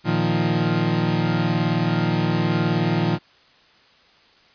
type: chord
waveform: 30% pulse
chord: Bb suspended fourth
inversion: none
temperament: equal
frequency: 116.54 / 155.56 / 174.61 Hz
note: Bb2 / Eb3 / F3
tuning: 0 / 0 / 0 cents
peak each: -22 / -20 / -20 dBFS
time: 0.04-3.19 s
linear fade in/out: 50 ms
effects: white hiss -54 dBFS RMS until 4.54 s + resampled to 11025 Hz